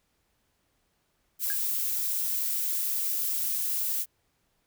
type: noise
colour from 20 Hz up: violet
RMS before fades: -29 dBFS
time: 1.39-4.06 s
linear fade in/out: 50 ms
type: tone with exponential decay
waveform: triangle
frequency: 1639 Hz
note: G#6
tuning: 23 cents flat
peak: -28 dBFS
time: 1.5-1.6 s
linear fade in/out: 0 ms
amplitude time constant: 20 ms
effects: pink hiss -73 dBFS RMS until 4.66 s